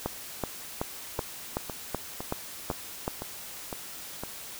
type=two click trains; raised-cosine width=1 ms; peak=-20 / -14 dBFS; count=7 / 9; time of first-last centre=1.19-4.236 / 0.06-3.079 s; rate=1.97 / 2.65 Hz; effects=white hiss -42 dBFS RMS until 4.59 s